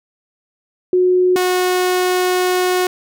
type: tone pair in turn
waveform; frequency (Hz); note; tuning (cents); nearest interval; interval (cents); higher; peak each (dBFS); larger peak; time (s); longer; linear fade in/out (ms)
sine / sawtooth; 364.6 / 364.6; F#4 / F#4; -25 / -25; unison; 0; neither; -10; neither; 0.93-1.36 / 1.36-2.87; second; 2
effects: none